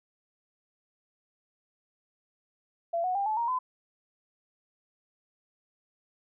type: tone with pitch steps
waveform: sine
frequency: 678 / 735.1 / 797 / 864.2 / 936.9 / 1015.9 Hz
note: E5 / F#5 / G5 / A5 / A#5 / B5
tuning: +49 / -11 / +28 / -31 / +8 / +49 cents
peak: -26 dBFS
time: 2.93-3.59 s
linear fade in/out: 10 ms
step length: 110 ms
effects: none